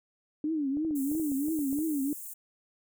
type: tone with vibrato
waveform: sine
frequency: 294.2 Hz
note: D4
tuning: 3 cents sharp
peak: -27 dBFS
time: 0.44-2.13 s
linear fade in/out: 2 ms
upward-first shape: triangle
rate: 3 Hz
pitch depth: 190 cents each way
type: clicks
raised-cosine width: 2 ms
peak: -32 dBFS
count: 11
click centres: 0.771 / 0.849 / 0.909 / 1.116 / 1.151 / 1.198 / 1.318 / 1.484 / 1.59 / 1.729 / 1.788 s
type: high-pass noise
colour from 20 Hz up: white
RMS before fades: -42 dBFS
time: 0.95-2.34 s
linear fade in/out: 10 ms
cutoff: 7200 Hz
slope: 48 dB/octave
effects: none